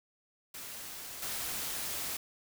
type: noise with level steps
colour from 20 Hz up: white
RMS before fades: -44 / -37 dBFS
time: 0.54-2.17 s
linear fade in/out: 5 ms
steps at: 1.22 s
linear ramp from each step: 5 ms
effects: none